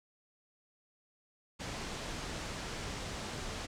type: low-pass noise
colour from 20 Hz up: pink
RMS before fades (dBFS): -41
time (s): 1.59-3.67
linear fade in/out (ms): 20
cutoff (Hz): 7700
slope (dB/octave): 24
effects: none